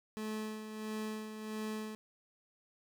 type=tone with tremolo; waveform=30% pulse; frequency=216.2 Hz; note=A3; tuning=30 cents flat; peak=-34 dBFS; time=0.17-1.95 s; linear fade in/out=0 ms; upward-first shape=sine; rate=1.5 Hz; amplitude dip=55%; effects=none